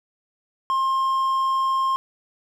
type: tone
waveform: triangle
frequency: 1063 Hz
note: C6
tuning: 27 cents sharp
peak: -17 dBFS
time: 0.7-1.96 s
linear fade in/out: 0 ms
effects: none